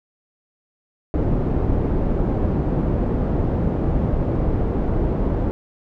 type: low-pass noise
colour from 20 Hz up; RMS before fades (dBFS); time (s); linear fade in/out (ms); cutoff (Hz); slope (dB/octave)
pink; -20; 1.14-5.51; 0; 480; 12
effects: none